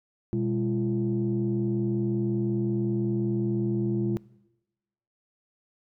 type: tone cluster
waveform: sine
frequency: 122.7 / 202.6 / 342.5 Hz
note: B2 / G#3 / F4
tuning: -11 / -43 / -34 cents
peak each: -28 dBFS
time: 0.33-4.17 s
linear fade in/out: 0 ms
effects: noise-tail reverb RT60 1.0 s tail -22 dB re dry + tanh soft clip ceiling -17 dBFS